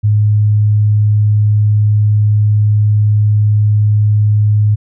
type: tone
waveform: sine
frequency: 105.3 Hz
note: G#2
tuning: 24 cents sharp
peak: -7 dBFS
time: 0.03-4.76 s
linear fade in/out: 20 ms
effects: none